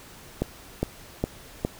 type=click train; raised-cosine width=2 ms; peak=-10 dBFS; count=4; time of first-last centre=0.42-1.65 s; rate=2.44 Hz; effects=pink hiss -47 dBFS RMS until 1.79 s